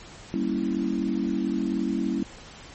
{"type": "chord", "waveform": "sine", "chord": "G diminished seventh", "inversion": "none", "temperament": "equal with one note detuned", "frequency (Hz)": [196, 233.1, 277.2, 328.7], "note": ["G3", "Bb3", "Db4", "Fb4"], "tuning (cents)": [0, 0, 0, -5], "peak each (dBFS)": -29, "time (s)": [0.34, 2.23], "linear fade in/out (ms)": 0, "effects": ["pink hiss -45 dBFS RMS until 2.74 s", "MP3 32 kbps"]}